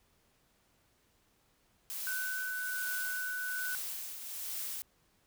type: noise with tremolo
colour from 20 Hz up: blue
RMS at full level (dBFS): -38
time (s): 1.9-4.82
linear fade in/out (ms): 0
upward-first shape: triangle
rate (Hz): 1.2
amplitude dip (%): 55
type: tone with pitch glide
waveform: sine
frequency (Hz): 1504 to 1493.6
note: F#6 to F#6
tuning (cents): +28 to +16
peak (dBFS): -35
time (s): 2.07-3.75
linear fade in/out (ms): 0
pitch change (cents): -12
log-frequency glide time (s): 2.43-2.81
effects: pink hiss -71 dBFS RMS until 5.26 s